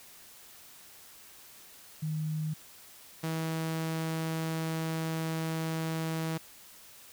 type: tone pair in turn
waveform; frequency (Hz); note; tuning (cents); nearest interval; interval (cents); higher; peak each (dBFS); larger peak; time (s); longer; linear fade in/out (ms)
sine / sawtooth; 155.56 / 161.32; D#3 / E3; 0 / -37; minor second; 63; second; -30 / -27; second; 2.02-2.54 / 3.23-6.38; second; 10
effects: white hiss -53 dBFS RMS until 7.12 s